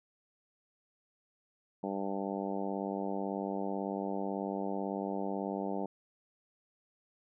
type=harmonic tone; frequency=98.1 Hz; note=G2; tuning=2 cents sharp; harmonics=2 / 3 / 4 / 5 / 6 / 7 / 8 / 9; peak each=-38 / -40 / -41 / -42 / -43 / -43 / -44 / -45 dBFS; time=1.83-5.86 s; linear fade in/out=5 ms; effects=none